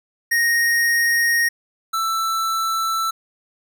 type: tone pair in turn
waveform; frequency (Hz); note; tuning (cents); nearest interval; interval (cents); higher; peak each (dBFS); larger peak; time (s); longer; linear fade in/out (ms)
square; 1864.7 / 1327.3; A#6 / E6; 0 / +12; tritone; 588; first; -16 / -20; first; 0.31-1.49 / 1.93-3.11; neither; 10
effects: none